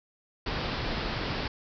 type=low-pass noise; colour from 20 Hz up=pink; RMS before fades=-32 dBFS; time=0.46-1.48 s; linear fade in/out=5 ms; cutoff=5200 Hz; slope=96 dB/octave; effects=none